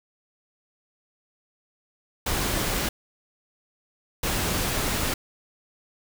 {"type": "noise bursts at uneven times", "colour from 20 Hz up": "pink", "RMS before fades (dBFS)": -26, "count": 2, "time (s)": [[2.26, 2.89], [4.23, 5.14]], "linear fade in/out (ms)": 5, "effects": []}